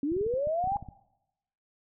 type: linear sweep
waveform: sine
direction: up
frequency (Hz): 269.8 to 826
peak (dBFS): -26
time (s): 0.03-0.77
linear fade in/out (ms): 2
type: clicks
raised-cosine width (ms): 5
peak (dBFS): -30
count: 12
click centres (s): 0.119 / 0.166 / 0.212 / 0.265 / 0.339 / 0.472 / 0.641 / 0.674 / 0.72 / 0.76 / 0.826 / 0.887
effects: noise-tail reverb RT60 0.9 s tail -20 dB re dry